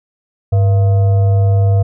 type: tone with frequency modulation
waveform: sine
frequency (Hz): 100.6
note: G2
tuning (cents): +45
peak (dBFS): -8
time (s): 0.52-1.83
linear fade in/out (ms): 10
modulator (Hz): 580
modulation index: 0.31
effects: none